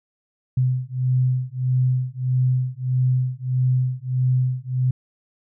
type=beating tone pair; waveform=sine; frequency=126.9 / 128.5 Hz; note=B2 / C3; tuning=+47 / -31 cents; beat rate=1.6 Hz; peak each=-21 dBFS; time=0.57-4.91 s; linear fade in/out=5 ms; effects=none